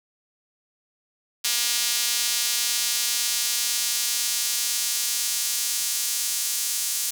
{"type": "tone with high-pass filter sweep", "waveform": "sawtooth", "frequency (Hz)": 238, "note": "A#3", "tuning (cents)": 36, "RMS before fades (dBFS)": -25, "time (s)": [1.44, 7.11], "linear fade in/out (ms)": 10, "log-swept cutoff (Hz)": [4200, 6700], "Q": 0.92, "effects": []}